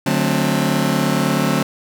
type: chord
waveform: sawtooth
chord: D dominant seventh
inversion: none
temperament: just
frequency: 146.83 / 183.54 / 220.2 / 264.3 Hz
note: D3 / F#3 / A3 / C4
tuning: 0 / -14 / +2 / +18 cents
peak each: -17 dBFS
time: 0.06-1.63 s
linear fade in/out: 5 ms
effects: none